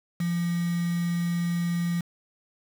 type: tone with quantisation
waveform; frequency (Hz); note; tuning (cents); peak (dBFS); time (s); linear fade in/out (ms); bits
sine; 172.2; F3; -24; -24; 0.2-2.01; 5; 6
effects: none